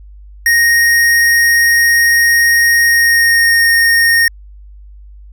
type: tone with pitch glide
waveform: square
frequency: 1864.7 to 1848.6 Hz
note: A#6 to A#6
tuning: 0 to -15 cents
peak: -8 dBFS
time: 0.46-4.28 s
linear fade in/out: 2 ms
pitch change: -15 cents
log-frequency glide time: 2.83-3.64 s
effects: added 50 Hz sine -33 dBFS peak until 5.32 s